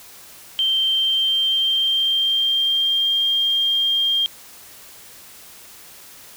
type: tone with pitch glide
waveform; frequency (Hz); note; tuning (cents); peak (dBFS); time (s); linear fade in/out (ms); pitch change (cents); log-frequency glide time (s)
sine; 3136 to 3204; G7 to G7; 0 to +37; -16; 0.59-4.26; 0; +37; 0.88-3.27
effects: white hiss -43 dBFS RMS until 6.36 s